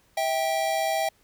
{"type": "tone pair together", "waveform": "square", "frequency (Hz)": [650, 785.4], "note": ["E5", "G5"], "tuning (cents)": [-24, 3], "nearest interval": "minor third", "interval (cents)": 327, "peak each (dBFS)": -27, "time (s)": [0.17, 1.09], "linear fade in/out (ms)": 5, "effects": ["pink hiss -63 dBFS RMS until 1.23 s"]}